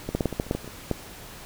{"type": "clicks", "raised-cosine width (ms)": 2, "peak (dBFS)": [-15, -10, -10, -9, -17, -10, -28, -10, -14, -27, -24, -10], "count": 12, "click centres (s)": [0.09, 0.15, 0.208, 0.257, 0.327, 0.399, 0.466, 0.511, 0.55, 0.645, 0.677, 0.913], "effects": ["pink hiss -43 dBFS RMS until 1.45 s"]}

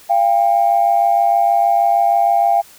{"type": "tone pair together", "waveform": "sine", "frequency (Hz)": [690.6, 797], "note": ["F5", "G5"], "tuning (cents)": [-20, 28], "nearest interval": "major second", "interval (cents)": 248, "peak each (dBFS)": -13, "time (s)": [0.09, 2.62], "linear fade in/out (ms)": 20, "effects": ["tanh soft clip ceiling -3 dBFS", "white hiss -44 dBFS RMS until 2.78 s"]}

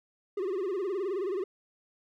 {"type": "tone with vibrato", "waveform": "triangle", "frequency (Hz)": 381.6, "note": "G4", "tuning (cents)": -47, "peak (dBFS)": -27, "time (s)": [0.37, 1.44], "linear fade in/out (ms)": 5, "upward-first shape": "sine", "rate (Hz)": 19, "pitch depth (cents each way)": 140, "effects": []}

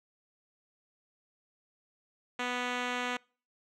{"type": "tone with low-pass filter", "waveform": "5% pulse", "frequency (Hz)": 246.9, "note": "B3", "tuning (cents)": 0, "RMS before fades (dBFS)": -34, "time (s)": [2.39, 3.17], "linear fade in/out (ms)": 5, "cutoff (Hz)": 4700, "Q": 0.75, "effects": ["noise-tail reverb RT60 0.4 s tail -26 dB re dry"]}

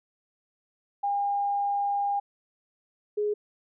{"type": "tone pair in turn", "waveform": "sine", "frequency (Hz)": [807, 417.5], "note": ["G#5", "G#4"], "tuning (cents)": [-50, 9], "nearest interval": "major seventh", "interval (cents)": 1141, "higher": "first", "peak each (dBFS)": -24, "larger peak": "neither", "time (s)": [[1.03, 2.2], [3.17, 3.34]], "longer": "first", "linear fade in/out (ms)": 10, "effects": []}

